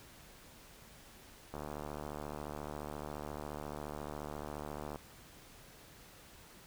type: click train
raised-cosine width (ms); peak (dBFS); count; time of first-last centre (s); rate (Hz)
1; -28; 255; 1.54-4.959; 74.3
effects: pink hiss -57 dBFS RMS until 6.66 s